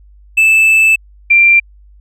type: tone pair in turn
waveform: triangle / sine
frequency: 2632 / 2369 Hz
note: E7 / D7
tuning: -3 / +14 cents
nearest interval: major second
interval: 183 cents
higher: first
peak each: -4 dBFS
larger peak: neither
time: 0.37-0.96 / 1.3-1.6 s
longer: first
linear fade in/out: 10 ms
effects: added 50 Hz sine -39 dBFS peak until 2 s